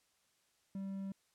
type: tone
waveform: triangle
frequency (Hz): 194.5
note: G3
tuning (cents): -13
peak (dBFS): -37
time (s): 0.75-1.12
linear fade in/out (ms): 2
effects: white hiss -75 dBFS RMS until 1.34 s + low-pass 10000 Hz 12 dB/octave